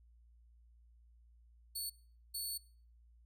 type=tone bursts at uneven times; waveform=15% pulse; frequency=4435 Hz; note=C#8; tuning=in tune; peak=-32 dBFS; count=2; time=1.75-1.9 / 2.34-2.58 s; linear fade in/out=10 ms; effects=noise-tail reverb RT60 0.5 s tail -22 dB re dry + added 58 Hz sine -61 dBFS peak until 3.25 s